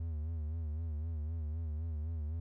triangle tone with vibrato, 78.9 Hz, D#2, 25 cents sharp, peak -33 dBFS, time 0-2.4 s, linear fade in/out 5 ms, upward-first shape sine, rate 3.9 Hz, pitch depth 96 cents each way, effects none

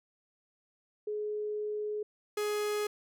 sine / 45% pulse tone pair in turn, 421.6 / 418.4 Hz, G#4 / G#4, +26 / +13 cents, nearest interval unison, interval 13 cents, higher first, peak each -32 / -30 dBFS, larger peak second, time 1.07-2.03 / 2.37-2.87 s, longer first, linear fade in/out 5 ms, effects none

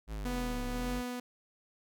square linear two-way sweep, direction down then up, 56 to 32.31 to 52.7 Hz, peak -37 dBFS, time 0.07-1.03 s, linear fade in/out 50 ms, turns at 0.66 s
sawtooth tone with tremolo, 246.9 Hz, B3, in tune, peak -30 dBFS, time 0.25-1.2 s, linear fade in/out 5 ms, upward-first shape triangle, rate 1.9 Hz, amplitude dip 30%
effects none

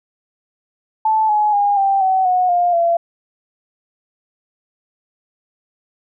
sine tone with pitch steps, 874 / 843.3 / 813.6 / 785 / 757.4 / 730.7 / 705 / 680.2 Hz, A5 / G#5 / G#5 / G5 / F#5 / F#5 / F5 / F5, -12 / +26 / -36 / +2 / +40 / -22 / +16 / -46 cents, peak -12 dBFS, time 1.05-2.97 s, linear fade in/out 5 ms, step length 240 ms, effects none

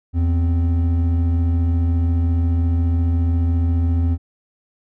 triangle tone pair together, 82.1 / 260.7 Hz, E2 / C4, -6 / -6 cents, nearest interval octave + minor sixth, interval 2000 cents, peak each -13 / -24 dBFS, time 0.13-4.18 s, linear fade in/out 50 ms, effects none

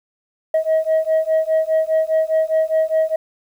sine beating tone pair, 634 / 638.9 Hz, D#5 / D#5, +32 / +46 cents, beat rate 4.9 Hz, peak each -16 dBFS, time 0.54-3.16 s, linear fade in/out 5 ms, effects tanh soft clip ceiling -11 dBFS + 8-bit

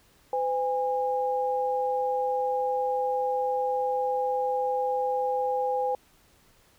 sine tone pair together, 508 / 816.5 Hz, B4 / G#5, +49 / -30 cents, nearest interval minor sixth, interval 821 cents, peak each -27 dBFS, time 0.33-5.95 s, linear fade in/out 2 ms, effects pink hiss -61 dBFS RMS until 6.78 s

